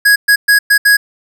square tone bursts at uneven times, 1661.2 Hz, G#6, in tune, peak -6 dBFS, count 5, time 0.05-0.16 / 0.28-0.36 / 0.48-0.59 / 0.7-0.78 / 0.85-0.97 s, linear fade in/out 10 ms, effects none

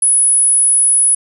sine tone, 10160 Hz, D#9, 35 cents sharp, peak -8 dBFS, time 0.02-1.15 s, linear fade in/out 5 ms, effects none

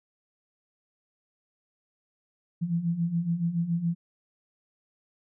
sine beating tone pair, 164.81 / 171.91 Hz, E3 / F3, 0 / -27 cents, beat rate 7.1 Hz, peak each -31 / -26 dBFS, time 2.61-3.95 s, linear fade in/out 20 ms, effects none

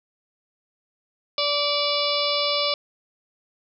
harmonic tone, 580 Hz, D5, 22 cents flat, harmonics 1 / 2 / 4 / 5 / 6 / 7 / 8 / 9, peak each -26 / -29 / -31 / -31 / -28 / -29 / -30 / -30 dBFS, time 1.38-2.74 s, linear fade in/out 2 ms, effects none

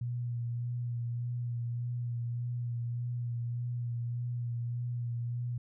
sine tone with vibrato, 120 Hz, B2, 49 cents flat, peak -32 dBFS, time 0.01-5.58 s, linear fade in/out 5 ms, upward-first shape sine, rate 1.7 Hz, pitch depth 23 cents each way, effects none

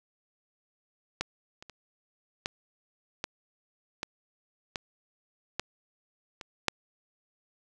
clicks, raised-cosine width 0.2 ms, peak -12 / -28 / -28 / -13 / -14 / -15 / -15 / -12 / -23 / -6 dBFS, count 10, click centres 1.21 / 1.625 / 1.697 / 2.459 / 3.241 / 4.031 / 4.758 / 5.596 / 6.412 / 6.683 s, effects none

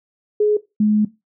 sine tone pair in turn, 420.3 / 211.7 Hz, G#4 / G#3, +21 / +33 cents, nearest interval octave, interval 1188 cents, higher first, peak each -12 dBFS, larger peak neither, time 0.4-0.57 / 0.8-1.05 s, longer second, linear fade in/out 5 ms, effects noise-tail reverb RT60 0.2 s tail -17 dB re dry

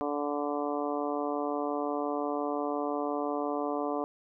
harmonic tone, 145.7 Hz, D3, 13 cents flat, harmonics 2 / 3 / 4 / 5 / 6 / 7 / 8, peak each -34 / -35 / -36 / -36 / -43 / -39 / -41 dBFS, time 0.01-4.04 s, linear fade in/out 0 ms, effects none

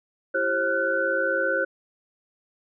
sine tone cluster, 335.4 / 392.1 / 535 / 1405 / 1501 Hz, E4 / G4 / C5 / F6 / F#6, +30 / 0 / +38 / +10 / +24 cents, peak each -33 / -32 / -25 / -31 / -25 dBFS, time 0.34-1.65 s, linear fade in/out 10 ms, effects none

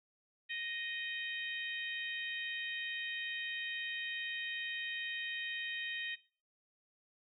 harmonic tone, 622.3 Hz, D#5, in tune, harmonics 3 / 4 / 5 / 6, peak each -41 / -43 / -45 / -47 dBFS, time 0.49-6.16 s, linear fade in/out 20 ms, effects noise-tail reverb RT60 0.4 s tail -19 dB re dry

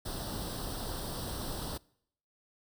pink noise with comb filter, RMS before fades -38 dBFS, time 0.05-1.78 s, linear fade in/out 10 ms, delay 0.22 ms, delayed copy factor +0.8, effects noise-tail reverb RT60 0.7 s tail -24 dB re dry

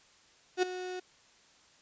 35% pulse tone with ADSR envelope, 366 Hz, F#4, 19 cents flat, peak -21 dBFS, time 0.57-1 s, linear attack 56 ms, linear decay 9 ms, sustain -14 dB, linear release 8 ms, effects white hiss -62 dBFS RMS until 1.81 s + resampled to 16000 Hz

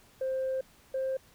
sine tone pair in turn, 525 / 528 Hz, C5 / C5, +6 / +16 cents, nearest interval unison, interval 10 cents, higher second, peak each -27 dBFS, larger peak neither, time 0.21-0.61 / 0.94-1.17 s, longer first, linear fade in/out 5 ms, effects tanh soft clip ceiling -26 dBFS + pink hiss -60 dBFS RMS until 1.34 s

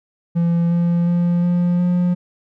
triangle tone with pitch steps, 170 / 171.88 / 173.77 / 175.69 / 177.63 Hz, F3 / F3 / F3 / F3 / F3, -46 / -27 / -8 / +11 / +30 cents, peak -12 dBFS, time 0.35-2.15 s, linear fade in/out 20 ms, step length 360 ms, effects none

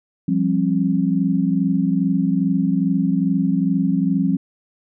sine tone cluster, 173.4 / 195.8 / 268.3 Hz, F3 / G3 / C4, -12 / -2 / +44 cents, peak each -20 dBFS, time 0.28-4.37 s, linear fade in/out 5 ms, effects none

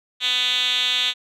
5% pulse tone with band-pass filter, 249.8 Hz, B3, 20 cents sharp, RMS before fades -21 dBFS, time 0.2-1.14 s, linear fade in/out 50 ms, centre 3600 Hz, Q 6.9, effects none

